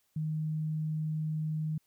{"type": "tone", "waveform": "sine", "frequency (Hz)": 155.56, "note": "D#3", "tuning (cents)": 0, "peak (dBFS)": -30, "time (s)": [0.16, 1.78], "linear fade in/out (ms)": 5, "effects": ["white hiss -74 dBFS RMS until 1.86 s"]}